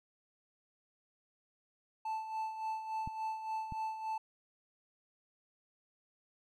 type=tone with tremolo; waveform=triangle; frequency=879 Hz; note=A5; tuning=2 cents flat; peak=-32 dBFS; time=2.05-4.18 s; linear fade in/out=5 ms; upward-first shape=sine; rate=3.5 Hz; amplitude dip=60%
type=clicks; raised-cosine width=5 ms; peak=-30 / -31 dBFS; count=2; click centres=3.075 / 3.723 s
effects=none